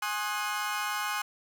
30% pulse chord, Ab dominant seventh, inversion none, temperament equal with one note detuned, 830.6 / 1067.3 / 1244.5 / 1480 Hz, Ab5 / C6 / Eb6 / Gb6, 0 / +34 / 0 / 0 cents, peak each -33 dBFS, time 0.02-1.22 s, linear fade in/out 5 ms, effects none

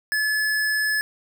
square tone, 1718 Hz, A6, 42 cents flat, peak -21 dBFS, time 0.12-1.01 s, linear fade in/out 0 ms, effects none

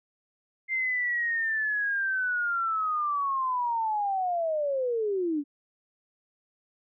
sine linear sweep, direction down, 2100 to 277.2 Hz, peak -25 dBFS, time 0.68-5.44 s, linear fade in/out 50 ms, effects none

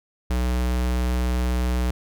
square tone, 61.74 Hz, B1, in tune, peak -21 dBFS, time 0.3-1.91 s, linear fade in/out 5 ms, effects none

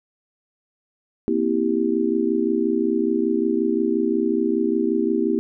sine chord, C dominant seventh, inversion third, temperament just, 235.5 / 261.6 / 327 / 392.4 Hz, Bb3 / C4 / E4 / G4, +18 / 0 / -14 / +2 cents, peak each -24 / -26 / -22 / -23 dBFS, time 1.28-5.39 s, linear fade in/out 0 ms, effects none

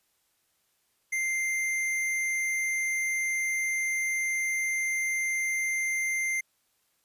sine tone with hard clipping, 2093 Hz, C7, in tune, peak -28 dBFS, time 1.12-6.41 s, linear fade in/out 10 ms, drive 13 dB, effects white hiss -72 dBFS RMS until 7.04 s + resampled to 32000 Hz

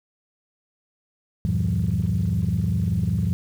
sine tone cluster, 78.4 / 96.7 / 116.9 / 168 / 193.2 Hz, D#2 / G2 / A#2 / E3 / G3, +14 / -23 / +5 / +33 / -25 cents, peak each -28 / -24 / -25 / -24 / -28 dBFS, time 1.45-3.33 s, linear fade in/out 0 ms, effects tanh soft clip ceiling -13 dBFS + 8-bit

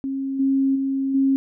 sine tone with level steps, 270.3 Hz, C#4, 44 cents flat, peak -23 / -16 / -20 / -15 dBFS, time 0.04-1.36 s, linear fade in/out 0 ms, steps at 0.39 / 0.75 / 1.14 s, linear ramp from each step 10 ms, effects none

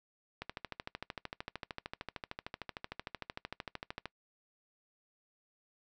click train, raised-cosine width 0.3 ms, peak -23 dBFS, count 49, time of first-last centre 0.42-4.056 s, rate 13.2 Hz, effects noise-tail reverb RT60 0.1 s tail -22 dB re dry

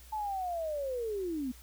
sine linear sweep, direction down, 879 to 239.8 Hz, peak -32 dBFS, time 0.12-1.52 s, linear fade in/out 10 ms, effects added 60 Hz sine -52 dBFS peak until 1.62 s + white hiss -57 dBFS RMS until 1.62 s

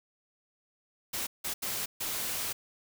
white noise bursts at uneven times, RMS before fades -34 dBFS, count 4, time 1.13-1.27 / 1.44-1.54 / 1.62-1.86 / 2-2.53 s, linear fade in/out 10 ms, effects none

